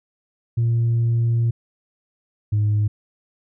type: tone pair in turn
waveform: sine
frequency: 116.54 / 104.99 Hz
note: A#2 / G#2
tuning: 0 / +19 cents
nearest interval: major second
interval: 181 cents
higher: first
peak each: -14 / -14 dBFS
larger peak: neither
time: 0.57-1.51 / 2.52-2.88 s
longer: first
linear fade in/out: 10 ms
effects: tanh soft clip ceiling -14 dBFS